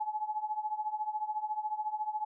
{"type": "tone with tremolo", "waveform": "sine", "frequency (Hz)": 854, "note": "G#5", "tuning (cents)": 48, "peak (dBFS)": -28, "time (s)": [0, 2.25], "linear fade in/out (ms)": 10, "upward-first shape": "triangle", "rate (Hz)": 14, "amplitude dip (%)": 90, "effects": []}